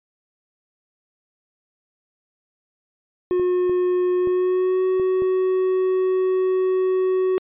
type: tone with pitch glide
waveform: triangle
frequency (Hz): 361.2 to 373.1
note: F#4 to F#4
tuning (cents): -42 to +14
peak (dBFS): -15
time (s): 3.31-7.38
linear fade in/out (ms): 0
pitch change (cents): +56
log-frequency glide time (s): 4.17-4.84
type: clicks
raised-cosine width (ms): 2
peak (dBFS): -21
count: 5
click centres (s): 3.397 / 3.696 / 4.273 / 4.998 / 5.221
effects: resampled to 8000 Hz